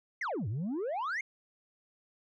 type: exponential two-way sweep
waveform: sine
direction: down then up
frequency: 2217 to 95.4 to 2217 Hz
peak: -29 dBFS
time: 0.21-1.21 s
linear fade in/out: 5 ms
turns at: 0.48 s
effects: tanh soft clip ceiling -31 dBFS